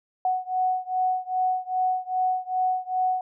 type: beating tone pair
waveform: sine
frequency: 740 / 742.5 Hz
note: F#5 / F#5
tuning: 0 / +6 cents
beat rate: 2.5 Hz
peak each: -25 / -26 dBFS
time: 0.25-3.21 s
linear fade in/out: 2 ms
effects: none